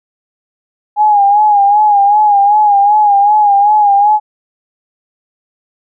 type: tone with vibrato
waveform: sine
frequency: 824 Hz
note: G#5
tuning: 14 cents flat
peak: -5 dBFS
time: 0.96-4.2 s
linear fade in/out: 50 ms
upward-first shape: sine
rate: 2.6 Hz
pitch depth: 60 cents each way
effects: none